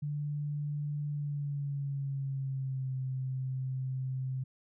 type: tone with pitch glide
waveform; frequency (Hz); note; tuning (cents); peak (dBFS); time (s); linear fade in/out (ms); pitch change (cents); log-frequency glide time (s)
sine; 146.83 to 130.81; D3 to C3; 0 to 0; -32; 0.02-4.44; 10; -200; 1.09-2.94
effects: none